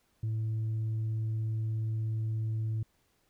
sine tone, 110.4 Hz, A2, 6 cents sharp, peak -27 dBFS, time 0.23-2.83 s, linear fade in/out 5 ms, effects tanh soft clip ceiling -28 dBFS + pink hiss -72 dBFS RMS until 3.29 s

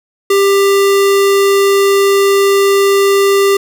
square tone, 396.1 Hz, G4, 18 cents sharp, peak -8 dBFS, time 0.3-3.57 s, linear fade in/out 5 ms, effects none

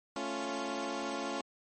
15% pulse chord, A augmented, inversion none, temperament equal, 220 / 277.2 / 349.2 Hz, A3 / C#4 / E#4, 0 / 0 / 0 cents, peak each -35 / -31 / -33 dBFS, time 0.16-1.41 s, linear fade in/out 2 ms, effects MP3 32 kbps

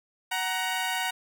15% pulse tone pair together, 746.4 / 939 Hz, F#5 / A#5, +15 / +12 cents, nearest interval major third, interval 397 cents, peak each -23 / -24 dBFS, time 0.31-1.11 s, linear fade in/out 10 ms, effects none

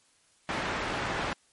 white low-pass noise, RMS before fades -32 dBFS, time 0.49-1.33 s, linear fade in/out 0 ms, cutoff 1700 Hz, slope 12 dB/octave, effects white hiss -65 dBFS RMS until 1.52 s + MP3 48 kbps

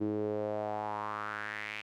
sawtooth tone with band-pass filter sweep, 105.6 Hz, G#2, 29 cents sharp, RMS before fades -36 dBFS, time 0-1.82 s, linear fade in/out 20 ms, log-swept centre 320 to 2500 Hz, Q 4, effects none

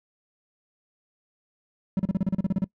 triangle tone bursts, 190.3 Hz, F#3, 49 cents sharp, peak -18 dBFS, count 12, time 1.97-2.643 s, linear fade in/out 2 ms, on 24 ms, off 35 ms, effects noise-tail reverb RT60 0.1 s tail -21 dB re dry

